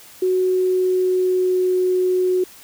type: tone with pitch glide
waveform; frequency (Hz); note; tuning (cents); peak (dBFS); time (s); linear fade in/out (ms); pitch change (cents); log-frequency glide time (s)
sine; 370 to 367; F#4 to F#4; 0 to -14; -15; 0.22-2.44; 5; -14; 0.55-1.79
effects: white hiss -44 dBFS RMS until 2.63 s